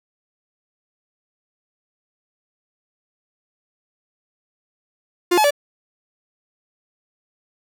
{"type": "tone with pitch steps", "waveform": "45% pulse", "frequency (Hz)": [352.7, 855, 578], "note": ["F4", "A5", "D5"], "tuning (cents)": [17, -50, -28], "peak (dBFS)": -13, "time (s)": [5.31, 5.508], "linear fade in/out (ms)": 10, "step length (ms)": 66, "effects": []}